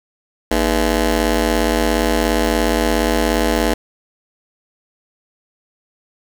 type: ring-modulated tone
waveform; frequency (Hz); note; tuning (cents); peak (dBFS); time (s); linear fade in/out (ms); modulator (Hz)
15% pulse; 180.9; F#3; -39; -5; 0.51-3.74; 5; 129
effects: none